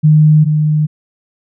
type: tone pair in turn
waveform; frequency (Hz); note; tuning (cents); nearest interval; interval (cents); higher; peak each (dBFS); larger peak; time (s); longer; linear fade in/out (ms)
sine; 153.3 / 152.49; D#3 / D#3; -25 / -35; unison; 10; first; -4 / -9; first; 0.03-0.45 / 0.45-0.87; neither; 20
effects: none